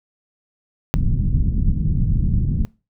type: low-pass noise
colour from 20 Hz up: pink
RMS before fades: -18 dBFS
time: 0.94-2.65 s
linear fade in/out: 0 ms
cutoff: 190 Hz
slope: 24 dB/octave
effects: noise-tail reverb RT60 0.3 s tail -23 dB re dry